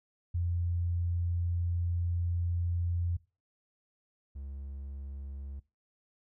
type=tone pair in turn; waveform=sine / triangle; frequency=86.6 / 69.09 Hz; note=F2 / C#2; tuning=-14 / -5 cents; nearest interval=major third; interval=391 cents; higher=first; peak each=-28 / -37 dBFS; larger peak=first; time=0.34-3.17 / 4.35-5.6 s; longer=first; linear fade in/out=10 ms; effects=noise-tail reverb RT60 0.3 s tail -21 dB re dry